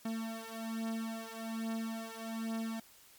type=beating tone pair; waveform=45% pulse; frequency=224.4 / 225.6 Hz; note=A3 / A3; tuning=+34 / +44 cents; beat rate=1.2 Hz; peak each=-40 / -40 dBFS; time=0.05-2.8 s; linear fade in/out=5 ms; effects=white hiss -60 dBFS RMS until 3.18 s + MP3 96 kbps